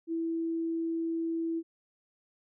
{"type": "tone", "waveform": "sine", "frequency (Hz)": 329.6, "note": "E4", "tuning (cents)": 0, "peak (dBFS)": -29, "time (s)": [0.07, 1.63], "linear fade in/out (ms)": 50, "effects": []}